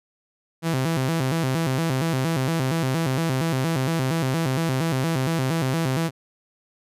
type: tone with vibrato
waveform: sawtooth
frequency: 146.83 Hz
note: D3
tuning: in tune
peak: -17 dBFS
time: 0.62-6.11 s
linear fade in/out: 50 ms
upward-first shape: square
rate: 4.3 Hz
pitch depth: 200 cents each way
effects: resampled to 32000 Hz